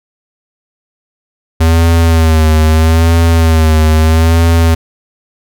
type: tone with vibrato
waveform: square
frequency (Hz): 80.8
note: E2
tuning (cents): -34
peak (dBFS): -6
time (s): 1.6-4.75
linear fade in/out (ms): 10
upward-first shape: sine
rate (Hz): 0.78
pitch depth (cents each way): 56
effects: none